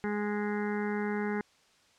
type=harmonic tone; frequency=207.7 Hz; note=G#3; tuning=in tune; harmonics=1 / 2 / 4 / 5 / 6 / 7 / 8 / 9 / 10; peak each=-32 / -34 / -40 / -47 / -49 / -43 / -44 / -45 / -46 dBFS; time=0.04-1.41 s; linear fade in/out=0 ms; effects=white hiss -64 dBFS RMS until 1.98 s + low-pass 6000 Hz 12 dB/octave